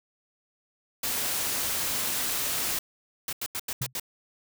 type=noise; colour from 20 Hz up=white; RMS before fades=-29 dBFS; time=1.03-2.79 s; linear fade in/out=5 ms
type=noise bursts; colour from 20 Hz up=white; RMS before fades=-32 dBFS; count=6; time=3.28-3.998 s; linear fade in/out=2 ms; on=48 ms; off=86 ms
type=tone with exponential decay; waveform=sine; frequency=127.8 Hz; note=C3; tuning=40 cents flat; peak=-26 dBFS; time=3.81-3.93 s; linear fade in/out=5 ms; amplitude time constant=26 ms
effects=none